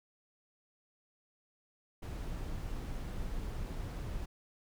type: noise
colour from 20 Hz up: brown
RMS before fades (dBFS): -39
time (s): 2.02-4.26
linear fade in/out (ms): 10
effects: none